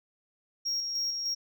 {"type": "tone with tremolo", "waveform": "sine", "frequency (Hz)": 5588, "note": "F8", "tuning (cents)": 0, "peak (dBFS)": -25, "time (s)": [0.65, 1.35], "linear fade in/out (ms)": 20, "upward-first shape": "square", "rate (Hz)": 3.3, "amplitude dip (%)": 45, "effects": ["tanh soft clip ceiling -27 dBFS"]}